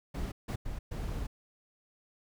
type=noise bursts at uneven times; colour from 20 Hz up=brown; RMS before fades=-36 dBFS; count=4; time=0.14-0.32 / 0.48-0.56 / 0.65-0.79 / 0.91-1.27 s; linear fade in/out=10 ms; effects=none